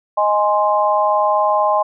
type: chord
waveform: sine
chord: Ab major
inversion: second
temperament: equal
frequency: 622.3 / 830.6 / 1046.5 Hz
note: Eb5 / Ab5 / C6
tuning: 0 / 0 / 0 cents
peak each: -17 dBFS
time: 0.17-1.83 s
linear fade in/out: 10 ms
effects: none